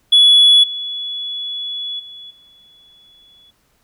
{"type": "tone with level steps", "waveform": "sine", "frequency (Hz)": 3400, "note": "G#7", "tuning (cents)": 40, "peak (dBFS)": [-4, -22, -33, -46], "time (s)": [0.12, 3.51], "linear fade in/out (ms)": 10, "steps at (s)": [0.63, 1.99, 2.3], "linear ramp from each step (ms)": 10, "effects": ["tanh soft clip ceiling -4 dBFS", "pink hiss -61 dBFS RMS until 3.83 s"]}